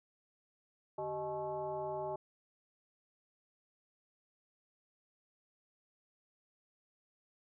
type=tone with frequency modulation; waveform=sine; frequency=621 Hz; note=D#5; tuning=3 cents flat; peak=-36 dBFS; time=0.98-2.16 s; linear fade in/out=5 ms; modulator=236 Hz; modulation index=1.3; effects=none

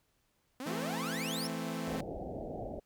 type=exponential sweep; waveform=sawtooth; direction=up; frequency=244.1 to 5588 Hz; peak=-35 dBFS; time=0.6-1.47 s; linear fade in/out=2 ms
type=chord; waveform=sawtooth; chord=A minor; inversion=second; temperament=equal with one note detuned; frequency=166.34 / 220 / 261.6 Hz; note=E3 / A3 / C4; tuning=+16 / 0 / 0 cents; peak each=-36 dBFS; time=0.66-2.01 s; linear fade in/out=5 ms
type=low-pass noise; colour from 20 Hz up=white; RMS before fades=-41 dBFS; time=1.87-2.8 s; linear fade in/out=10 ms; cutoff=770 Hz; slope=96 dB/octave
effects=pink hiss -75 dBFS RMS until 2.85 s

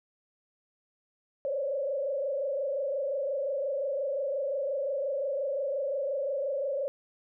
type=tone with frequency modulation; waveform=sine; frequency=554 Hz; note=C#5; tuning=1 cent flat; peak=-28 dBFS; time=1.45-6.88 s; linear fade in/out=0 ms; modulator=25.7 Hz; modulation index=1.4; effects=none

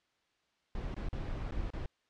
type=noise with dropouts; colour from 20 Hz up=brown; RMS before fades=-37 dBFS; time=0.75-1.86 s; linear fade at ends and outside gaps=2 ms; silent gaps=0.944-0.964 / 1.087-1.129 / 1.51-1.52 / 1.704-1.734 s; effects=white hiss -75 dBFS RMS until 2.09 s + low-pass 4000 Hz 12 dB/octave

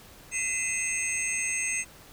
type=tone cluster; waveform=sine; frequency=2034 / 2483 / 2642 / 6410 / 8200 Hz; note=C7 / D#7 / E7 / G8 / C9; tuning=-50 / -4 / +3 / +38 / -36 cents; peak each=-34 / -36 / -33 / -31 / -32 dBFS; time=0.31-1.85 s; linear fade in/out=50 ms; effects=tanh soft clip ceiling -17 dBFS + pink hiss -51 dBFS RMS until 2.12 s

